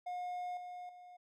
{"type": "tone with level steps", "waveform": "triangle", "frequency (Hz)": 718, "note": "F5", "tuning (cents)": 48, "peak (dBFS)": [-36, -42, -50], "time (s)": [0.06, 1.17], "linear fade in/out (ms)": 10, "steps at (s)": [0.57, 0.89], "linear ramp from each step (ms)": 2, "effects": []}